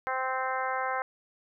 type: harmonic tone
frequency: 260.4 Hz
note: C4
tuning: 8 cents flat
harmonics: 2 / 3 / 4 / 5 / 6 / 7 / 8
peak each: -36 / -33 / -34 / -36 / -36 / -41 / -41 dBFS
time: 0.07-1.02 s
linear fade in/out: 0 ms
effects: none